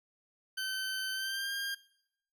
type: tone with pitch glide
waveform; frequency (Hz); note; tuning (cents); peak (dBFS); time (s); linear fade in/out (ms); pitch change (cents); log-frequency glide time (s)
20% pulse; 1536 to 1605.9; G6 to G6; -36 to +41; -29; 0.57-1.75; 10; +77; 1.13-1.52
effects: noise-tail reverb RT60 0.8 s tail -21 dB re dry